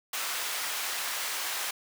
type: high-pass noise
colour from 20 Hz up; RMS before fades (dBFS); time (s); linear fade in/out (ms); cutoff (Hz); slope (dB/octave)
pink; -33; 0.13-1.71; 5; 1100; 12
effects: none